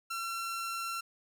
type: tone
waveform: sawtooth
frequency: 1357 Hz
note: E6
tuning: 50 cents sharp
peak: -31 dBFS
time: 0.1-1.01 s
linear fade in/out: 10 ms
effects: none